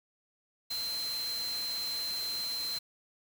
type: tone in noise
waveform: sine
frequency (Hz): 4110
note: C8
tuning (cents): -32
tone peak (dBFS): -33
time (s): 0.7-2.79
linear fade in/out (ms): 10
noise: white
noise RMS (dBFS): -42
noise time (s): 0.7-2.79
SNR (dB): +6
effects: none